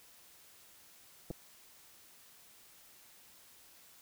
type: clicks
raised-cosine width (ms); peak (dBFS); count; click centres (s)
2; -28; 2; 1.304 / 1.31
effects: white hiss -60 dBFS RMS until 4.01 s